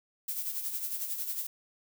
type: noise with tremolo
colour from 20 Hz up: violet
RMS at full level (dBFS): -33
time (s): 0.28-1.47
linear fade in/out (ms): 5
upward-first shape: sine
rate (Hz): 11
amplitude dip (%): 55
effects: none